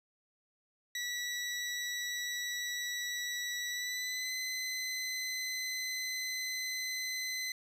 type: tone with pitch glide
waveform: 20% pulse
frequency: 1949 to 2032 Hz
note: B6 to B6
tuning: -23 to +49 cents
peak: -30 dBFS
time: 0.95-7.52 s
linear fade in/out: 2 ms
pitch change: +72 cents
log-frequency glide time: 3.68-4.33 s
effects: resampled to 32000 Hz